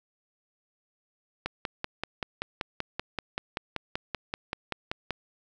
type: click train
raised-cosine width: 0.3 ms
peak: -14 dBFS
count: 20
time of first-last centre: 1.46-5.107 s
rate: 5.21 Hz
effects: none